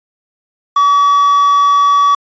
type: tone with quantisation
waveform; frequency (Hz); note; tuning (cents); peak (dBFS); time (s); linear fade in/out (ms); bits
triangle; 1141; C#6; +50; -5; 0.76-2.15; 5; 5
effects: resampled to 16000 Hz